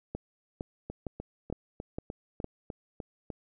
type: two click trains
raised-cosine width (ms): 2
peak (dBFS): -21 / -24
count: 6 / 9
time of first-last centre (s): 0.15-2.444 / 0.9-3.302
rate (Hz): 2.18 / 3.33
effects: none